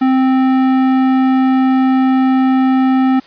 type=tone with tanh clipping; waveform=sine; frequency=261.6 Hz; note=C4; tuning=in tune; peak=-11 dBFS; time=0.01-3.2 s; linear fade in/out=10 ms; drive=15 dB; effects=white hiss -42 dBFS RMS until 3.26 s + resampled to 11025 Hz